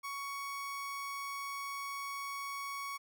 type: tone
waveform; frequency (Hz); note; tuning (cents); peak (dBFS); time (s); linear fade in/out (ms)
30% pulse; 1116; C#6; +11; -36; 0.03-2.98; 20
effects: none